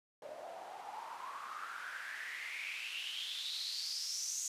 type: noise with band-pass filter sweep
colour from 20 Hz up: white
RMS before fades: -43 dBFS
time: 0.22-4.48 s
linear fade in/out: 2 ms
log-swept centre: 570 to 6700 Hz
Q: 6.9
effects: resampled to 32000 Hz